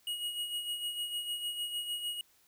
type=tone with tremolo; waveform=square; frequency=2893 Hz; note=F#7; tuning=40 cents flat; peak=-33 dBFS; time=0.07-2.21 s; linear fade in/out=2 ms; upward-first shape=sine; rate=6.6 Hz; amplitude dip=55%; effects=white hiss -67 dBFS RMS until 2.47 s